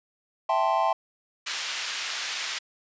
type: chord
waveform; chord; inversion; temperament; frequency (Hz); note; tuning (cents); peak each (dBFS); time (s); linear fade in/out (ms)
triangle; A minor seventh; second; equal; 659.3 / 784 / 880 / 1046.5; E5 / G5 / A5 / C6; 0 / 0 / 0 / 0; -25; 0.49-0.93; 5
type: band-pass noise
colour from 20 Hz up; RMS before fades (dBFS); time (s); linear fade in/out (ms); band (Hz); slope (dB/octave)
pink; -32; 1.46-2.59; 10; 1900 to 6200; 12
effects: resampled to 16000 Hz